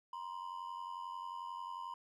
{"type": "ring-modulated tone", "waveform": "triangle", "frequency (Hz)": 992, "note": "B5", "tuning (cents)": 7, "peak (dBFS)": -37, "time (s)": [0.13, 1.94], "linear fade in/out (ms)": 0, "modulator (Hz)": 45.6, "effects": []}